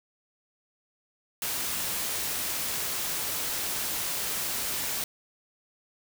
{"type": "noise", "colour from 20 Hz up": "white", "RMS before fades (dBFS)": -31, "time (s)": [1.42, 5.04], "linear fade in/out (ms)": 2, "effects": []}